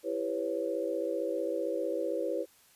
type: chord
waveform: sine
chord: C# half-diminished seventh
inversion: first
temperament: just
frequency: 332.6 / 399.1 / 498.9 / 554.4 Hz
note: E4 / G4 / B4 / C#5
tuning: +16 / +31 / +17 / 0 cents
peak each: -36 / -37 / -34 / -35 dBFS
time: 0.03-2.46 s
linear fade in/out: 50 ms
effects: white hiss -62 dBFS RMS until 2.75 s + resampled to 32000 Hz